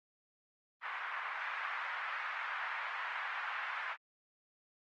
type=band-pass noise; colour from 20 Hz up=white; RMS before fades=-40 dBFS; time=0.81-3.97 s; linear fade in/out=50 ms; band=920 to 2000 Hz; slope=24 dB/octave; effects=Opus 24 kbps